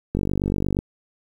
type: click train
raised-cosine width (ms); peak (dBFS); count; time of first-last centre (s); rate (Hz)
3; -10; 32; 0.15-0.789; 48.5
effects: 8-bit